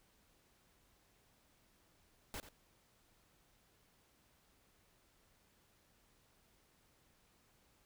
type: noise with echo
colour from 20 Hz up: pink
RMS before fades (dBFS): -45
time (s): 2.34-2.4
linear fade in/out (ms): 0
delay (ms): 88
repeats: 1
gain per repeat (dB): -12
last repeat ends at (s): 2.488
effects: pink hiss -72 dBFS RMS until 7.85 s